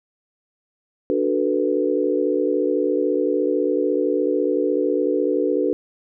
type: chord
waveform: sine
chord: B minor seventh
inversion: first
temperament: equal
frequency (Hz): 293.7 / 370 / 440 / 493.9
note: D4 / F#4 / A4 / B4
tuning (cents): 0 / 0 / 0 / 0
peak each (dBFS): -23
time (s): 1.1-5.73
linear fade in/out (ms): 0
effects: none